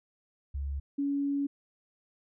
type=tone pair in turn; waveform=sine; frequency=69.8 / 281.8 Hz; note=C#2 / C#4; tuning=+13 / +29 cents; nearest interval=2 octaves; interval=2416 cents; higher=second; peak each=-31 / -27 dBFS; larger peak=second; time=0.54-0.8 / 0.98-1.47 s; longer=second; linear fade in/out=10 ms; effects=none